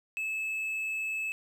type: tone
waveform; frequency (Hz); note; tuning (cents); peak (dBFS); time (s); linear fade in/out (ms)
triangle; 2604; E7; -22; -29; 0.17-1.32; 0
effects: none